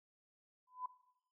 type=tone with exponential growth; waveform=sine; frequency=1004 Hz; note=B5; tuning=28 cents sharp; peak=-36 dBFS; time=0.67-0.86 s; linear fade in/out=5 ms; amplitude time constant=40 ms; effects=noise-tail reverb RT60 0.8 s tail -17 dB re dry